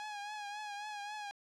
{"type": "tone with vibrato", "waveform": "sawtooth", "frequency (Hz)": 830.6, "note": "G#5", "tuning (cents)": 0, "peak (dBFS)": -37, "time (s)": [0, 1.31], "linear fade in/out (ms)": 0, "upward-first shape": "triangle", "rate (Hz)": 3.7, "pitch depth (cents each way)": 55, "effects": ["low-pass 6000 Hz 12 dB/octave"]}